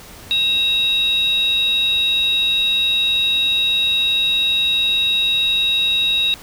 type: tone pair together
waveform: sine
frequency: 2700 / 3797 Hz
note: E7 / A#7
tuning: +41 / +31 cents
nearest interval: tritone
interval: 590 cents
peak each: -21 / -14 dBFS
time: 0.31-6.34 s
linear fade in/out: 0 ms
effects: tanh soft clip ceiling -9 dBFS + pink hiss -39 dBFS RMS until 6.42 s